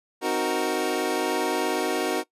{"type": "chord", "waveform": "25% pulse", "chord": "C half-diminished seventh", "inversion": "none", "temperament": "equal", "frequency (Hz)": [261.6, 311.1, 370, 466.2], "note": ["C4", "Eb4", "Gb4", "Bb4"], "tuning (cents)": [0, 0, 0, 0], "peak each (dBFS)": [-29, -26, -23, -25], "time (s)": [0.21, 2.24], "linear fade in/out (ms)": 50, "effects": ["noise-tail reverb RT60 0.1 s tail -20 dB re dry", "resampled to 32000 Hz"]}